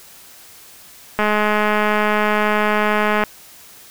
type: click train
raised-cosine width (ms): 0.5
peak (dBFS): -3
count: 433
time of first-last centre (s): 1.19-3.237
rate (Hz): 211
effects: white hiss -43 dBFS RMS until 3.9 s